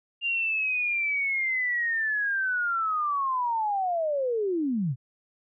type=linear sweep; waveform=sine; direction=down; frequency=2804 to 113.3 Hz; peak=-24 dBFS; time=0.21-4.96 s; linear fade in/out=50 ms; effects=none